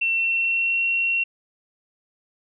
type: tone with pitch glide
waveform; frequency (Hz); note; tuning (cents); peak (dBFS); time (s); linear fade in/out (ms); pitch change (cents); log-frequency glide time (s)
sine; 2701 to 2731; E7 to F7; +42 to -39; -19; 0.01-1.24; 10; +19; 0.14-0.84
effects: none